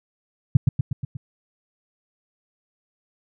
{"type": "tone with echo", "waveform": "sine", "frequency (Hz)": 130.81, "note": "C3", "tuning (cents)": 0, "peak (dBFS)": -7, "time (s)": [0.55, 0.57], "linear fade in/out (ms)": 5, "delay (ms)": 120, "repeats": 5, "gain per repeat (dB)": -4, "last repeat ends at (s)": 1.17, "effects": []}